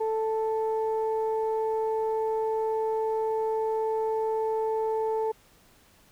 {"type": "tone pair together", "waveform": "sine", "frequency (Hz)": [440.9, 880], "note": ["A4", "A5"], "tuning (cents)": [4, 0], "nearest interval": "octave", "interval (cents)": 1196, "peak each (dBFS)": [-25, -30], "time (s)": [0, 5.32], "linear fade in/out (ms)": 10, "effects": ["tanh soft clip ceiling -18 dBFS", "pink hiss -59 dBFS RMS until 6.11 s"]}